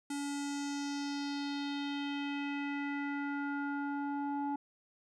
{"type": "tone with low-pass filter sweep", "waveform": "square", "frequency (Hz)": 284.3, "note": "C#4", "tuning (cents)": 44, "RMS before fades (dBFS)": -37, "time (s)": [0.1, 4.56], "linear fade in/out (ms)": 5, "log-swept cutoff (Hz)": [8900, 880], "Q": 2.9, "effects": []}